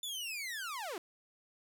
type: linear sweep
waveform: sawtooth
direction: down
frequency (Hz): 3548 to 311.1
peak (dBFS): -35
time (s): 0.03-0.98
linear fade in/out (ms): 2
effects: none